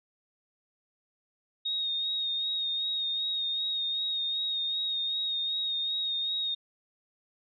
sine tone with vibrato, 3729 Hz, A#7, in tune, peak -28 dBFS, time 1.65-6.55 s, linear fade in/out 10 ms, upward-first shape sine, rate 2.6 Hz, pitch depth 30 cents each way, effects none

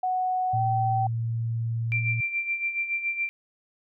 sine tone with pitch glide, 740 to 769.6 Hz, F#5 to G5, 0 to -32 cents, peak -23 dBFS, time 0.03-1.07 s, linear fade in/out 5 ms, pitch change +68 cents, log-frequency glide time 0.5-0.6 s
sine tone, 114.9 Hz, A#2, 25 cents flat, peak -25 dBFS, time 0.53-2.21 s, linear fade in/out 10 ms
sine tone with tremolo, 2359 Hz, D7, 7 cents sharp, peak -23 dBFS, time 1.92-3.29 s, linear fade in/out 0 ms, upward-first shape sine, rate 7.1 Hz, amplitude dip 65%
effects none

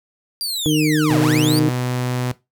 sawtooth linear two-way sweep, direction down then up, 4810 to 405.8 to 4810 Hz, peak -19 dBFS, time 0.41-1.59 s, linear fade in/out 0 ms, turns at 1.2 s
harmonic tone, 153.2 Hz, D#3, 27 cents flat, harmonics 1 / 2 / 3, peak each -19 / -16 / -24 dBFS, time 0.66-1.69 s, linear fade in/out 0 ms
sawtooth tone, 125 Hz, B2, 21 cents sharp, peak -16 dBFS, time 1.1-2.32 s, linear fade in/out 5 ms
effects noise-tail reverb RT60 0.2 s tail -17 dB re dry

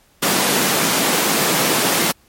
pink high-pass noise, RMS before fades -17 dBFS, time 0.22-2.12 s, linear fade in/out 10 ms, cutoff 170 Hz, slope 24 dB/octave, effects pink hiss -55 dBFS RMS until 2.28 s + MP3 64 kbps

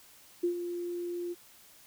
sine tone with ADSR envelope, 349.2 Hz, F4, in tune, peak -24 dBFS, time 0.43-1.35 s, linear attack 11 ms, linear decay 98 ms, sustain -9 dB, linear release 32 ms, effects white hiss -57 dBFS RMS until 1.86 s

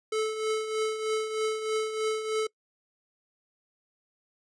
square tone with tremolo, 435.7 Hz, A4, 17 cents flat, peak -25 dBFS, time 0.12-2.47 s, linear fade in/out 5 ms, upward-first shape triangle, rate 3.2 Hz, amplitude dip 65%, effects noise-tail reverb RT60 0.1 s tail -24 dB re dry + resampled to 22050 Hz

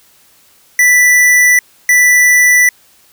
square tone pair in turn, 1975.5 / 1975.5 Hz, B6 / B6, 0 / 0 cents, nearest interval unison, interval 0 cents, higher neither, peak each -6 dBFS, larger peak neither, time 0.79-1.59 / 1.89-2.69 s, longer neither, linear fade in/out 2 ms, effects white hiss -48 dBFS RMS until 3.12 s

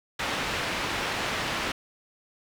white low-pass noise, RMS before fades -30 dBFS, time 0.19-1.72 s, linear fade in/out 5 ms, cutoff 2700 Hz, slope 12 dB/octave, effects none

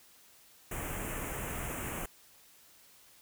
pink band-stop noise, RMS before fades -38 dBFS, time 0.71-2.06 s, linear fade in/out 5 ms, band 2900 to 6700 Hz, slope 48 dB/octave, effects white hiss -60 dBFS RMS until 3.21 s

